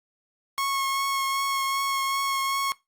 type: tone with vibrato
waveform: sawtooth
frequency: 1093 Hz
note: C#6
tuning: 25 cents flat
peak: -21 dBFS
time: 0.58-2.72 s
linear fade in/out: 0 ms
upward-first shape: triangle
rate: 2.6 Hz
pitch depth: 16 cents each way
effects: noise-tail reverb RT60 0.2 s tail -20 dB re dry + Opus 48 kbps